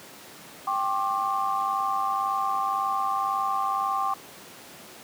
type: chord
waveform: sine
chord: G suspended fourth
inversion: none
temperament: equal with one note detuned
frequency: 784 / 1072.8 / 1174.7 Hz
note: G5 / C6 / D6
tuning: 0 / +43 / 0 cents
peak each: -28 dBFS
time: 0.67-4.14 s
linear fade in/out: 5 ms
effects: pink hiss -45 dBFS RMS until 5.03 s + high-pass 200 Hz 12 dB/octave